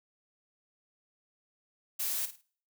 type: noise with echo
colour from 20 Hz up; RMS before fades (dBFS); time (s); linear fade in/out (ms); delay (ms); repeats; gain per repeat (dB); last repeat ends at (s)
blue; -33; 1.99-2.26; 10; 52; 3; -11; 2.416
effects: noise-tail reverb RT60 0.5 s tail -24 dB re dry